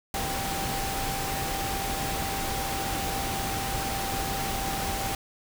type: tone in noise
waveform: sine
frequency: 784 Hz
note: G5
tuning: in tune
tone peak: -33 dBFS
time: 0.14-5.15 s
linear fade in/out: 2 ms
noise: pink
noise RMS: -31 dBFS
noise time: 0.14-5.15 s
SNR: -5 dB
effects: none